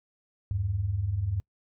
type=tone pair together; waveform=sine; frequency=79.37 / 100 Hz; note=D#2 / G2; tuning=+35 / +35 cents; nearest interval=major third; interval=400 cents; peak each=-33 / -27 dBFS; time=0.51-1.4 s; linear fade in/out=0 ms; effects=noise-tail reverb RT60 0.1 s tail -25 dB re dry